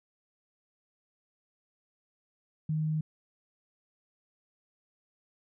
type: tone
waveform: sine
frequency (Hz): 155.56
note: D#3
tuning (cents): 0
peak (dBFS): -27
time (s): 2.69-3.01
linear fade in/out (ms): 5
effects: none